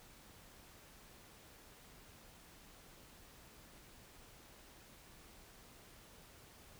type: silence
effects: pink hiss -60 dBFS RMS until 6.79 s